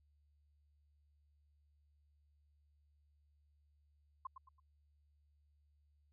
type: tone with echo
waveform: sine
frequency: 1054 Hz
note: C6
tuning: 12 cents sharp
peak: -40 dBFS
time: 4.25-4.27 s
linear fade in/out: 5 ms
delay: 110 ms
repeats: 3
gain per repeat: -9 dB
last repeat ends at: 4.6 s
effects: added 73 Hz sine -70 dBFS peak until 6.12 s